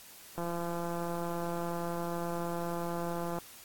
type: click train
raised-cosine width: 1 ms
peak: -23 dBFS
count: 515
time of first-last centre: 0.38-3.386 s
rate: 171 Hz
effects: white hiss -52 dBFS RMS until 3.64 s + AAC 64 kbps